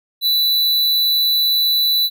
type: tone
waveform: square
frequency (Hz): 3971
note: B7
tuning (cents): +9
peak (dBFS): -14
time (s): 0.21-2.1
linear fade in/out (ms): 50
effects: none